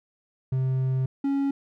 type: tone pair in turn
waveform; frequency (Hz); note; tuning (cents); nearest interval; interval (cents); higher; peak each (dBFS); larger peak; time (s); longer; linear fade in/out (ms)
triangle; 130.81 / 277.2; C3 / C#4; 0 / 0; octave + minor second; 1300; second; -20; neither; 0.52-1.06 / 1.24-1.51; first; 5
effects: none